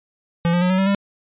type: tone with pitch steps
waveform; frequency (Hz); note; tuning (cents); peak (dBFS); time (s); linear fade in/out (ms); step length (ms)
square; 170.1 / 175.49 / 181.05 / 186.79 / 192.7 / 198.81; F3 / F3 / F#3 / F#3 / G3 / G3; -45 / +9 / -37 / +17 / -29 / +25; -16; 0.45-0.948; 0; 83
effects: resampled to 8000 Hz